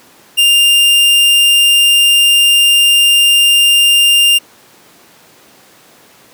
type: tone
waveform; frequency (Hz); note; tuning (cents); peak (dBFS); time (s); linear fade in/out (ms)
45% pulse; 2800; F7; +4; -6; 0.37-4.39; 20
effects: pink hiss -43 dBFS RMS until 6.33 s + high-pass 200 Hz 12 dB/octave